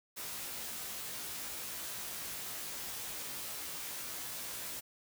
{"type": "noise with comb filter", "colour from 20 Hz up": "white", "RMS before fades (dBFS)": -42, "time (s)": [0.16, 4.81], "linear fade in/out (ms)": 20, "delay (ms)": 17, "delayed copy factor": 0.95, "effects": []}